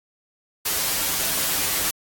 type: noise with comb filter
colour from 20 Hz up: white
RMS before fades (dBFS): -23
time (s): 0.65-1.91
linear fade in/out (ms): 10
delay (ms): 8.4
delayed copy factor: -0.95
effects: AAC 64 kbps